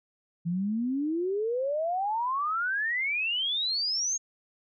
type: exponential sweep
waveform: sine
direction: up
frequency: 164.81 to 6645 Hz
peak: -26 dBFS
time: 0.45-4.18 s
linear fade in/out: 20 ms
effects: none